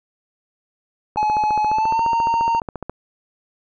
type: click train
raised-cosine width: 1 ms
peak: -14 dBFS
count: 26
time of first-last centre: 1.16-2.896 s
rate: 14.4 Hz
type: tone with pitch glide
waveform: triangle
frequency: 850 to 921.6 Hz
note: G#5 to A#5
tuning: +40 to -20 cents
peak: -14 dBFS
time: 1.17-2.6 s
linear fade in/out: 5 ms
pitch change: +140 cents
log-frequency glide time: 1.67-2.05 s
effects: resampled to 16000 Hz